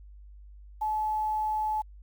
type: tone with quantisation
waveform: sine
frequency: 860 Hz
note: A5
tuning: 40 cents flat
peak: -26 dBFS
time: 0.81-1.82 s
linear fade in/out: 10 ms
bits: 9
effects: added 50 Hz sine -46 dBFS peak until 2.02 s